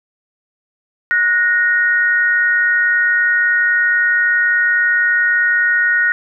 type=tone pair together; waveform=sine; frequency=1461 / 1864.7 Hz; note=F#6 / A#6; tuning=-22 / 0 cents; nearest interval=major third; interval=422 cents; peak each=-14 dBFS; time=1.11-6.12 s; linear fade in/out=0 ms; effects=none